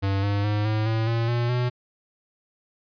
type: tone with pitch steps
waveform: square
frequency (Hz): 98 / 101.28 / 104.67 / 108.17 / 111.79 / 115.54 / 119.4 / 123.4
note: G2 / G#2 / G#2 / A2 / A2 / A#2 / A#2 / B2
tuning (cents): 0 / -43 / +14 / -29 / +28 / -15 / +42 / -1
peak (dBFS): -22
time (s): 0.02-1.7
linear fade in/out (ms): 20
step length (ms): 210
effects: resampled to 11025 Hz